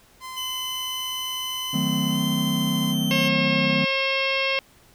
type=tone; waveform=sawtooth; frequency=1032 Hz; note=C6; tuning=24 cents flat; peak=-30 dBFS; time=0.2-2.95 s; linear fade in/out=50 ms
type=tone with pitch glide; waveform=40% pulse; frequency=3016 to 3110 Hz; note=F#7 to G7; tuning=+32 to -14 cents; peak=-27 dBFS; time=0.36-3.29 s; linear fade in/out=20 ms; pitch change=+54 cents; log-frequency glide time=2.08-2.22 s
type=chord; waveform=triangle; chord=D# diminished seventh; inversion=none; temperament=equal with one note detuned; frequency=155.56 / 185 / 220 / 255.5 Hz; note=D#3 / F#3 / A3 / C4; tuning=0 / 0 / 0 / -41 cents; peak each=-25 dBFS; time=1.73-3.85 s; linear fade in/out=10 ms
type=harmonic tone; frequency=539 Hz; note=C#5; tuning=49 cents flat; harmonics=1 / 2 / 3 / 4 / 5 / 6 / 7 / 8 / 9 / 10; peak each=-27 / -31 / -36 / -27 / -26 / -29 / -39 / -38 / -40 / -36 dBFS; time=3.11-4.59 s; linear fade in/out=0 ms
effects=pink hiss -55 dBFS RMS until 4.94 s